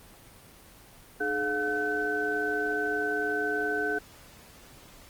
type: tone cluster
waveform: sine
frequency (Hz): 302.9 / 424 / 714 / 1520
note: D#4 / G#4 / F5 / F#6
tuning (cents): -46 / +36 / +38 / +46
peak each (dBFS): -36 / -31 / -35 / -29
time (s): 1.2-3.99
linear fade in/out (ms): 10
effects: pink hiss -52 dBFS RMS until 5.09 s + Opus 24 kbps